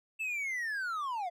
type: linear sweep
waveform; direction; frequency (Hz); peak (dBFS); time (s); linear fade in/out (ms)
triangle; down; 2664 to 666; -31; 0.19-1.3; 20
effects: none